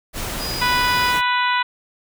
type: noise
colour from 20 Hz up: pink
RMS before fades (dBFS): -27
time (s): 0.13-1.22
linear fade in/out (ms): 50
type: tone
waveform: triangle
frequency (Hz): 4923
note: D#8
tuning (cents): -19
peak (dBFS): -26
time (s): 0.38-1.14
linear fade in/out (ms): 50
type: harmonic tone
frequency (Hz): 493.9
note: B4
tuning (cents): 0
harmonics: 2 / 3 / 4 / 5 / 6 / 7 / 8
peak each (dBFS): -19 / -23 / -25 / -27 / -29 / -30 / -31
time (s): 0.61-1.63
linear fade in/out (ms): 10
effects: none